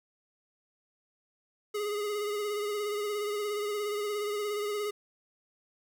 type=tone with vibrato; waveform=square; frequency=415.3 Hz; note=G#4; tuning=in tune; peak=-31 dBFS; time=1.74-4.91 s; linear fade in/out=10 ms; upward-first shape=sine; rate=17 Hz; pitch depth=34 cents each way; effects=10-bit